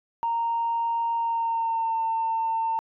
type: tone with pitch glide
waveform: sine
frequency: 927 to 902.2 Hz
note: A#5 to A5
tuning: -10 to +43 cents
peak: -22 dBFS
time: 0.23-2.79 s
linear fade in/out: 0 ms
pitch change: -47 cents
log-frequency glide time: 1.16-2 s
effects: tanh soft clip ceiling -18 dBFS